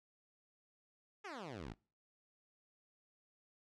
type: exponential sweep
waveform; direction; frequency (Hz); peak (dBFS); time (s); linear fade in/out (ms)
10% pulse; down; 440 to 47.45; -37; 1.24-1.74; 10
effects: noise-tail reverb RT60 0.4 s tail -25 dB re dry + low-pass 5000 Hz 12 dB/octave